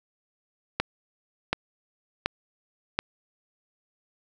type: click train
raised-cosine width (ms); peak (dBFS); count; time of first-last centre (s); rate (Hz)
0.3; -7; 4; 0.8-2.99; 1.37
effects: none